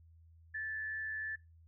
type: tone with frequency modulation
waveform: sine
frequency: 1747 Hz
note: A6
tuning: 13 cents flat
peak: -37 dBFS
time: 0.54-1.36 s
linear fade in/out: 10 ms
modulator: 103 Hz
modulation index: 0.38
effects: noise-tail reverb RT60 0.2 s tail -18 dB re dry + added 82 Hz sine -58 dBFS peak until 1.67 s